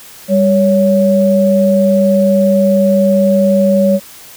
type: tone pair together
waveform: sine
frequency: 197.8 / 559.5 Hz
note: G3 / C#5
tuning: +16 / +16 cents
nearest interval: octave + tritone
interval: 1800 cents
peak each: -10 dBFS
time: 0.28-4 s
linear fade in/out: 50 ms
effects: white hiss -36 dBFS RMS until 4.36 s